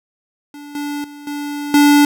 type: tone with level steps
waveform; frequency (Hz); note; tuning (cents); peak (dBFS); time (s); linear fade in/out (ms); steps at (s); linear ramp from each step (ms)
square; 290.4; D4; -19; -33 / -22 / -34 / -23 / -8; 0.54-2.05; 2; 0.75 / 1.04 / 1.27 / 1.74; 2
effects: none